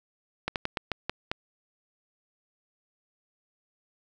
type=slowing click train; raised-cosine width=0.3 ms; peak=-12 dBFS; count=7; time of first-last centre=0.48-1.315 s; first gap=78 ms; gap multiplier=1.23; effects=none